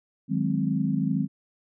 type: chord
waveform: sine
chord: Ab dominant seventh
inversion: second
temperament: equal with one note detuned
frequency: 154.85 / 185 / 207.7 / 261.6 Hz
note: Eb3 / Gb3 / Ab3 / C4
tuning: -8 / 0 / 0 / 0 cents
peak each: -28 dBFS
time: 0.28-1.28 s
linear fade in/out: 50 ms
effects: none